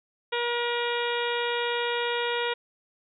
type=harmonic tone with a mistuned harmonic; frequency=477.4 Hz; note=A#4; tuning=41 cents sharp; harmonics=1 / 2 / 3 / 4 / 5 / 6 / 7 / 8; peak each=-29 / -32 / -34 / -35 / -36 / -37 / -37 / -38 dBFS; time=0.32-2.54 s; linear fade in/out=10 ms; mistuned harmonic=8; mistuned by=-44 cents; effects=none